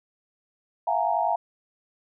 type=tone cluster; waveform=sine; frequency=674 / 724 / 834 / 928 Hz; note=E5 / F#5 / G#5 / A#5; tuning=+38 / -38 / +7 / -8 cents; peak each=-27 dBFS; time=0.87-1.36 s; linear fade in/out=5 ms; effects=none